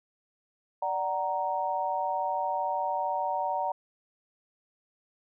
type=chord; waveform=sine; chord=D augmented; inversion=none; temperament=equal with one note detuned; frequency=587.3 / 749.9 / 932.3 Hz; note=D5 / F#5 / A#5; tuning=0 / +23 / 0 cents; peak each=-34 / -31 / -30 dBFS; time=0.82-3.72 s; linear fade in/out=5 ms; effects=none